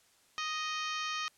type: harmonic tone with a mistuned harmonic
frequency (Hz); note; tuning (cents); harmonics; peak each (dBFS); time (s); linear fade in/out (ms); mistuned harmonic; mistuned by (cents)
622.3; D#5; 0; 2 / 3 / 4 / 5 / 6 / 7 / 8 / 9 / 10; -37 / -42 / -41 / -42 / -46 / -46 / -51 / -46 / -50; 0.38-1.28; 0; 10; +39
effects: white hiss -66 dBFS RMS until 1.37 s + low-pass 10000 Hz 12 dB/octave